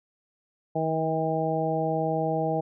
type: harmonic tone with a mistuned harmonic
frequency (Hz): 160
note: D#3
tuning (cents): +49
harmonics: 1 / 2 / 3 / 4 / 5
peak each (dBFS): -30 / -32 / -30 / -29 / -30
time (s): 0.75-2.61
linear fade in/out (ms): 10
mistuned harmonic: 1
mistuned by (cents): -16
effects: none